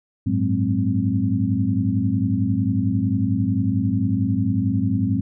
sine tone cluster, 98.6 / 109.7 / 187.7 / 212.2 / 263.1 Hz, G2 / A2 / F#3 / G#3 / C4, +11 / -5 / +25 / +38 / +10 cents, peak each -25 / -23 / -25 / -26 / -23 dBFS, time 0.26-5.21 s, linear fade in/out 10 ms, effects none

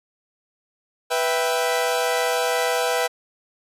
sawtooth chord, E minor, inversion second, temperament equal, 493.9 / 659.3 / 784 Hz, B4 / E5 / G5, 0 / 0 / 0 cents, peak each -19 / -21 / -22 dBFS, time 1.1-3.08 s, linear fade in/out 20 ms, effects resampled to 32000 Hz

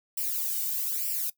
violet noise with flanger, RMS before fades -30 dBFS, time 0.17-1.3 s, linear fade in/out 5 ms, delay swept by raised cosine 0.38 to 1.38 ms, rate 1.1 Hz, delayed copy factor +0.95, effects noise-tail reverb RT60 0.1 s tail -19 dB re dry

